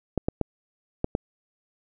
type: clicks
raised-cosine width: 2 ms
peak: -10 dBFS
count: 5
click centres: 0.177 / 0.285 / 0.413 / 1.044 / 1.151 s
effects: none